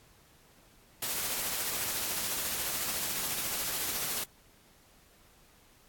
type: noise with tremolo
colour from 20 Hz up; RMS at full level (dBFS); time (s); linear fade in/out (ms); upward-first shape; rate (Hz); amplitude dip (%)
white; -32; 1.02-4.24; 5; triangle; 14; 30
effects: pink hiss -61 dBFS RMS until 5.88 s + AAC 64 kbps